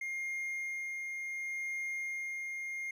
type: tone with tremolo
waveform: triangle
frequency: 2125 Hz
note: C7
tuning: 26 cents sharp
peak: -33 dBFS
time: 0.01-2.91 s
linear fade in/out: 5 ms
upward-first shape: sine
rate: 0.69 Hz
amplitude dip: 25%
effects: none